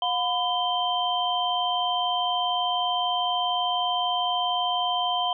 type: tone cluster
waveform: sine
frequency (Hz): 717 / 1004 / 3129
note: F5 / B5 / G7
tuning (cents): +45 / +28 / -4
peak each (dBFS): -26 / -28 / -27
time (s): 0.02-5.33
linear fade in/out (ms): 2
effects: none